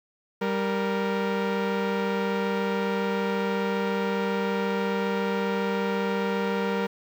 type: tone pair together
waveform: sawtooth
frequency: 196.1 / 466.8 Hz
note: G3 / A#4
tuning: +1 / +2 cents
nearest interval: octave + minor third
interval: 1501 cents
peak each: -23 dBFS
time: 0.41-6.87 s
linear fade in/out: 10 ms
effects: low-pass 3000 Hz 12 dB/octave + 9-bit